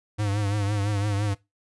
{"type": "tone with vibrato", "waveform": "square", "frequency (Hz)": 102.4, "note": "G#2", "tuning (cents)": -24, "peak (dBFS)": -24, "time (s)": [0.18, 1.35], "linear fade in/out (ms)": 20, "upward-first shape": "triangle", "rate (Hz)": 5.9, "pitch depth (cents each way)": 76, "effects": ["noise-tail reverb RT60 0.2 s tail -19 dB re dry", "resampled to 24000 Hz"]}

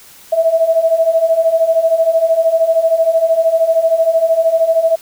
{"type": "beating tone pair", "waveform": "sine", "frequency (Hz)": [645, 658], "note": ["E5", "E5"], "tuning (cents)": [-38, -3], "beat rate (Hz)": 13, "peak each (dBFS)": [-15, -11], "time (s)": [0.32, 4.96], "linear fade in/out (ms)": 10, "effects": ["white hiss -41 dBFS RMS until 5.01 s"]}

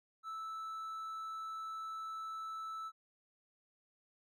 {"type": "tone", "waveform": "triangle", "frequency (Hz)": 1314, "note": "E6", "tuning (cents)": -6, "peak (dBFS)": -39, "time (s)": [0.23, 2.92], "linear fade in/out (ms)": 50, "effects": []}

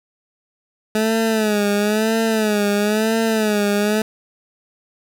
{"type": "tone with vibrato", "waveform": "20% pulse", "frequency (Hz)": 214.2, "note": "A3", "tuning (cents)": -46, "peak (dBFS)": -11, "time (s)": [0.95, 4.02], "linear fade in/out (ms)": 2, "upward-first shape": "sine", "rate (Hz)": 1, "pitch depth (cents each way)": 87, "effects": []}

